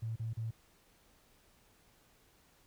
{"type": "tone bursts", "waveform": "triangle", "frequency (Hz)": 112.8, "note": "A2", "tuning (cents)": 44, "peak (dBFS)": -31, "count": 3, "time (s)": [0.02, 0.51], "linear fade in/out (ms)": 10, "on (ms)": 140, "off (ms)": 35, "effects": ["tanh soft clip ceiling -33 dBFS", "pink hiss -67 dBFS RMS until 2.66 s"]}